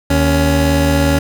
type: tone pair together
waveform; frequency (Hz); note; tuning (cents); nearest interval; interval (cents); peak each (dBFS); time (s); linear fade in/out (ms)
25% pulse; 77.78 / 279.8; D#2 / C#4; 0 / +16; octave + minor seventh; 2216; -10; 0.1-1.19; 5
effects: none